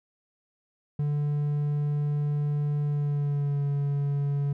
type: tone with pitch glide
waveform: triangle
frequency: 146.6 to 142.1 Hz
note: D3 to C#3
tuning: -3 to +43 cents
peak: -22 dBFS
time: 0.99-4.53 s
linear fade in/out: 5 ms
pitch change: -54 cents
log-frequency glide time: 2.83-3.63 s
effects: none